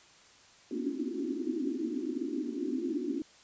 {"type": "band-pass noise", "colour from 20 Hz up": "pink", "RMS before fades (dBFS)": -34, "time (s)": [0.71, 3.22], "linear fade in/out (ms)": 2, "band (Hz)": [240, 370], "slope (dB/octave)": 96, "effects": ["white hiss -58 dBFS RMS until 3.43 s", "resampled to 16000 Hz"]}